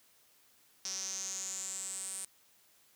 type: tone with band-pass filter sweep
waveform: sawtooth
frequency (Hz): 190.9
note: G3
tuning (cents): -46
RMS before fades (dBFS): -40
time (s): 0.85-2.25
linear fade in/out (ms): 0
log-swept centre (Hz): 5700 to 8800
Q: 8.8
effects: white hiss -66 dBFS RMS until 2.95 s + high-pass 80 Hz 12 dB/octave